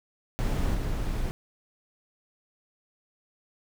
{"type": "noise with level steps", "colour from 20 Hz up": "brown", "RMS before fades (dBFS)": [-26, -29], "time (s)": [0.39, 1.31], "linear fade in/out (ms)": 0, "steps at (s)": 0.74, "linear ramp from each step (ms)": 10, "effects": []}